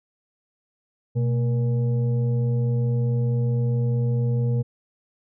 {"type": "tone with frequency modulation", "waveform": "sine", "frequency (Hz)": 123.2, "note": "B2", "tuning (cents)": -4, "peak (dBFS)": -19, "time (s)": [1.15, 4.63], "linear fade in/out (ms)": 20, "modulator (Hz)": 351, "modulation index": 0.47, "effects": []}